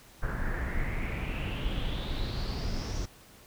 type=noise with low-pass filter sweep; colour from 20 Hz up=brown; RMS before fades=-32 dBFS; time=0.22-3.06 s; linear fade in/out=10 ms; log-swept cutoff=1500 to 6000 Hz; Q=6.2; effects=pink hiss -55 dBFS RMS until 3.46 s